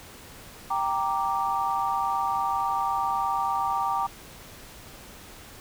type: chord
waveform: sine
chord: G minor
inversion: none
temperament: equal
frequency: 784 / 932.3 / 1174.7 Hz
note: G5 / Bb5 / D6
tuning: 0 / 0 / 0 cents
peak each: -28 dBFS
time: 0.7-4.07 s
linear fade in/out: 10 ms
effects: pink hiss -46 dBFS RMS until 5.6 s